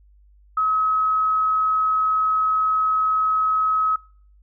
sine tone, 1279 Hz, D#6, 47 cents sharp, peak -17 dBFS, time 0.57-3.96 s, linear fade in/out 5 ms, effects noise-tail reverb RT60 0.5 s tail -26 dB re dry + added 50 Hz sine -50 dBFS peak until 4.42 s

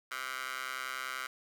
15% pulse tone with high-pass filter, 130.4 Hz, C3, 5 cents flat, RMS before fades -39 dBFS, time 0.11-1.27 s, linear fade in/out 5 ms, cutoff 1500 Hz, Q 2.6, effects none

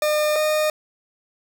40% pulse tone pair in turn, 605 / 613.1 Hz, D#5 / D#5, -49 / -26 cents, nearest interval unison, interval 23 cents, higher second, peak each -17 dBFS, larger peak neither, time 0.02-0.36 / 0.36-0.7 s, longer neither, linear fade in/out 2 ms, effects none

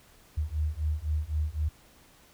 sine beating tone pair, 74.6 / 78.5 Hz, D2 / D#2, +28 / +16 cents, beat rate 3.9 Hz, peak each -30 dBFS, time 0.37-1.69 s, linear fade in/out 10 ms, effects pink hiss -58 dBFS RMS until 2.33 s

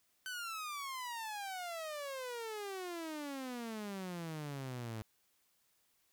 sawtooth exponential sweep, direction down, 1534 to 107.5 Hz, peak -37 dBFS, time 0.26-5.02 s, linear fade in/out 0 ms, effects white hiss -75 dBFS RMS until 6.12 s

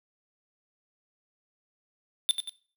square tone with echo, 3561 Hz, A7, 20 cents sharp, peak -20 dBFS, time 2.29-2.31 s, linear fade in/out 0 ms, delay 92 ms, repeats 2, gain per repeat -7 dB, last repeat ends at 2.494 s, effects noise-tail reverb RT60 0.4 s tail -17 dB re dry

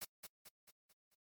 white noise with echo, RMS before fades -44 dBFS, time 0.01-0.05 s, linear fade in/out 10 ms, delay 220 ms, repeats 5, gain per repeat -6 dB, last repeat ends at 1.15 s, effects noise-tail reverb RT60 0.1 s tail -26 dB re dry + MP3 96 kbps

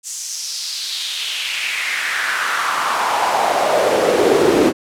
brown noise with high-pass filter sweep, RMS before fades -18 dBFS, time 0.03-4.73 s, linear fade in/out 50 ms, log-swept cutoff 7200 to 310 Hz, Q 3.2, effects low-pass 12000 Hz 12 dB/octave

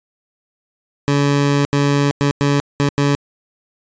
20% pulse tone bursts at uneven times, 142.4 Hz, C#3, 47 cents sharp, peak -8 dBFS, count 6, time 1.08-1.65 / 1.73-2.11 / 2.21-2.31 / 2.41-2.6 / 2.8-2.89 / 2.98-3.15 s, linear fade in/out 0 ms, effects resampled to 16000 Hz

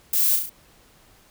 violet noise with echo, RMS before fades -21 dBFS, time 0.13-0.36 s, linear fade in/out 5 ms, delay 34 ms, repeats 4, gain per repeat -4 dB, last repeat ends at 0.496 s, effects pink hiss -55 dBFS RMS until 1.3 s

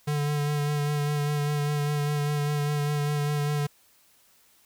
square tone with vibrato, 146.83 Hz, D3, in tune, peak -25 dBFS, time 0.07-3.67 s, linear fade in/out 10 ms, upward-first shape sine, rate 5 Hz, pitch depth 21 cents each way, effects white hiss -61 dBFS RMS until 4.65 s

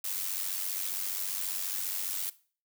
blue noise with amplitude modulation, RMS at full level -31 dBFS, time 0.04-2.3 s, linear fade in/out 5 ms, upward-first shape sine, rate 94.8 Hz, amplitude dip 65%, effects noise-tail reverb RT60 0.4 s tail -18 dB re dry

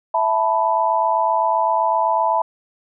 sine chord, E suspended fourth, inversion none, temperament equal, 659.3 / 880 / 987.8 Hz, E5 / A5 / B5, 0 / 0 / 0 cents, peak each -21 / -19 / -19 dBFS, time 0.14-2.42 s, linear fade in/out 5 ms, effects none

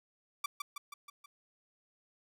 sawtooth tone with echo, 1163 Hz, D6, 17 cents flat, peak -28 dBFS, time 0.44-0.46 s, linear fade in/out 5 ms, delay 160 ms, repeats 5, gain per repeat -4 dB, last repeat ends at 1.26 s, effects none

